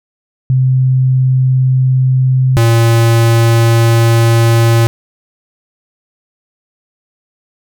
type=tone pair in turn; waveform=sine / square; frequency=129.8 / 115.39 Hz; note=C3 / A#2; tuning=-13 / -17 cents; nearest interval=major second; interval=204 cents; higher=first; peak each=-7 dBFS; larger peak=neither; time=0.5-2.57 / 2.57-4.87 s; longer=second; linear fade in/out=0 ms; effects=none